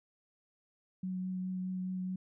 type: tone with vibrato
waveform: sine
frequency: 185 Hz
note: F#3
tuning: in tune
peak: -34 dBFS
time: 1.03-2.16 s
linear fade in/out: 5 ms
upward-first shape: triangle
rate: 4.8 Hz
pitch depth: 12 cents each way
effects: none

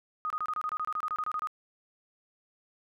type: tone bursts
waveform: sine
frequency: 1244.5 Hz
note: D#6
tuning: in tune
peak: -29 dBFS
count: 16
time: 0.25-1.472 s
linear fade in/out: 0 ms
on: 52 ms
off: 26 ms
effects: none

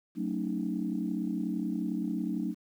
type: chord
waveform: sine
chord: D# half-diminished seventh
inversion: first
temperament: just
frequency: 186.68 / 224 / 280 / 311.1 Hz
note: F#3 / A3 / C#4 / D#4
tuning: +16 / +31 / +18 / 0 cents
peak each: -34 / -34 / -36 / -35 dBFS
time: 0.15-2.55 s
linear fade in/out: 50 ms
effects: tanh soft clip ceiling -19 dBFS + 10-bit

